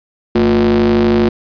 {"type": "ring-modulated tone", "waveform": "square", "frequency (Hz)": 66.2, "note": "C2", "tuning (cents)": 21, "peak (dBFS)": -7, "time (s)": [0.35, 1.29], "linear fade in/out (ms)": 5, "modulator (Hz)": 291, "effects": ["resampled to 11025 Hz", "7-bit"]}